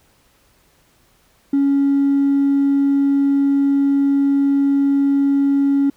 sine tone with hard clipping, 278.7 Hz, C#4, 9 cents sharp, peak -13 dBFS, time 1.53-5.9 s, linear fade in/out 5 ms, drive 1 dB, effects pink hiss -57 dBFS RMS until 5.96 s

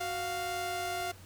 sawtooth tone pair together, 370 / 698.5 Hz, F#4 / F5, 0 / 0 cents, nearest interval major seventh, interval 1100 cents, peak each -36 / -30 dBFS, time 0-1.12 s, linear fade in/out 10 ms, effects added 93 Hz sine -52 dBFS peak until 1.25 s + pink hiss -55 dBFS RMS until 1.25 s

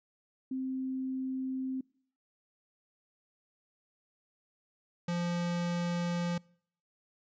sine / square tone pair in turn, 261.6 / 173.59 Hz, C4 / F3, 0 / -10 cents, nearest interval perfect fifth, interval 710 cents, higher first, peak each -32 / -31 dBFS, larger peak second, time 0.51-1.81 / 5.08-6.38 s, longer neither, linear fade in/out 5 ms, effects noise-tail reverb RT60 0.6 s tail -26 dB re dry + resampled to 16000 Hz

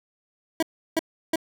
25% pulse tone bursts, 323.3 Hz, E4, 34 cents flat, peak -16 dBFS, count 3, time 0.6-1.358 s, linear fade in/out 2 ms, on 26 ms, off 340 ms, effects none

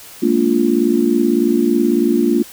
sine chord, Bb dominant seventh, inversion third, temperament just, 209.8 / 233.1 / 291.4 / 349.6 Hz, Ab3 / Bb3 / D4 / F4, +18 / 0 / -13 / +2 cents, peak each -22 / -16 / -17 / -16 dBFS, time 0.22-2.43 s, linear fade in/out 10 ms, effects white hiss -38 dBFS RMS until 2.52 s

